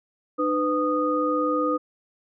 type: tone cluster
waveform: sine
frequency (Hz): 302.6 / 502 / 1236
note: D#4 / B4 / D#6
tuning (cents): -48 / +28 / -12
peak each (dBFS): -25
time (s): 0.38-1.78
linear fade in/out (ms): 20
effects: none